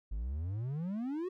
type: exponential sweep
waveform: triangle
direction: up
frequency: 47.89 to 382.6 Hz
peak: -32 dBFS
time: 0.11-1.29 s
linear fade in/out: 10 ms
effects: none